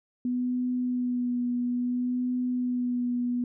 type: tone with vibrato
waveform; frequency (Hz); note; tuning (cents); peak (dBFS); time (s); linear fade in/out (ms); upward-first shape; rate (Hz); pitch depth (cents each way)
sine; 246.9; B3; 0; -25; 0.25-3.44; 2; sine; 0.59; 20
effects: none